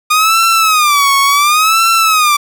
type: tone with vibrato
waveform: sawtooth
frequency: 1220 Hz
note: D#6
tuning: 34 cents flat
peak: -4 dBFS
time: 0.1-2.37 s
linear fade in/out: 10 ms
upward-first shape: sine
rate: 0.7 Hz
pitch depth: 170 cents each way
effects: none